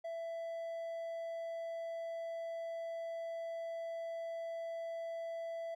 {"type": "tone with hard clipping", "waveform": "triangle", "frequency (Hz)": 665, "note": "E5", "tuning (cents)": 15, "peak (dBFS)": -40, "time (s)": [0.04, 5.75], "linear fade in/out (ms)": 10, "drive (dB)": 6, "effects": []}